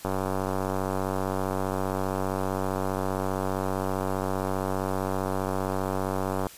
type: click train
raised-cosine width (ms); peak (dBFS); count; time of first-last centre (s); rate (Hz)
1; -14; 612; 0.05-6.468; 95.2
effects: white hiss -47 dBFS RMS until 6.57 s + resampled to 32000 Hz